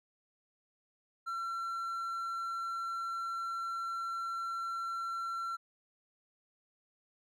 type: tone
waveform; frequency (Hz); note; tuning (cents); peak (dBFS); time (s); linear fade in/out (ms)
triangle; 1356; E6; +49; -33; 1.26-5.57; 20
effects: none